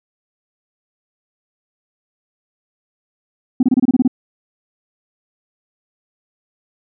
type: tone bursts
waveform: sine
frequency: 254.5 Hz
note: C4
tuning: 48 cents flat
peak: -7 dBFS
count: 9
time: 3.6-4.078 s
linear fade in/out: 5 ms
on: 30 ms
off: 26 ms
effects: tanh soft clip ceiling -6 dBFS